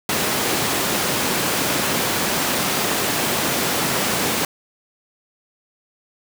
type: high-pass noise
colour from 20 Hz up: pink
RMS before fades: -21 dBFS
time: 0.09-4.45 s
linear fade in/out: 2 ms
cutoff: 180 Hz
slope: 12 dB/octave
effects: none